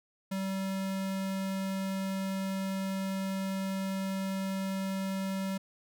square tone, 192.5 Hz, G3, 31 cents flat, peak -32 dBFS, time 0.31-5.58 s, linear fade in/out 10 ms, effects none

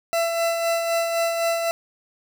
40% pulse tone with tremolo, 670 Hz, E5, 28 cents sharp, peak -18 dBFS, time 0.13-1.71 s, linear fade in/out 0 ms, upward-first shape sine, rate 3.9 Hz, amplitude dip 40%, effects none

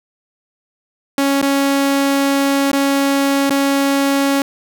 sawtooth tone with dropouts, 277.2 Hz, C#4, in tune, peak -9 dBFS, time 1.18-4.42 s, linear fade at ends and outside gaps 2 ms, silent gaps 1.416-1.426 / 2.716-2.73 / 3.496-3.505 s, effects none

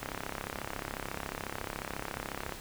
click train, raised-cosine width 0.5 ms, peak -20 dBFS, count 86, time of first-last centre 0.03-2.523 s, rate 34.1 Hz, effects pink hiss -45 dBFS RMS until 2.6 s

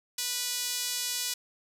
sawtooth tone with high-pass filter, 491.1 Hz, B4, 10 cents flat, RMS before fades -32 dBFS, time 0.18-1.34 s, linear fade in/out 5 ms, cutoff 4400 Hz, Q 0.97, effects resampled to 32000 Hz + 9-bit

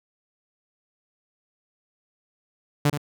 sawtooth tone with echo, 146.1 Hz, D3, 9 cents flat, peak -13 dBFS, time 2.85-2.9 s, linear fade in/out 5 ms, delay 77 ms, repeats 1, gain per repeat -9 dB, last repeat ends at 2.977 s, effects none

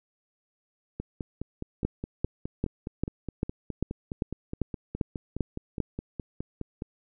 two click trains, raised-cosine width 3 ms, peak -13 / -20 dBFS, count 11 / 29, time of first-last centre 1.85-5.803 / 1-6.821 s, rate 2.53 / 4.81 Hz, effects none

